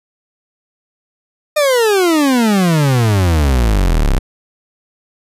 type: exponential sweep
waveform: 40% pulse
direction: down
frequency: 618 to 30.75 Hz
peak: -9 dBFS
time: 1.56-4.19 s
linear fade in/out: 10 ms
effects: resampled to 32000 Hz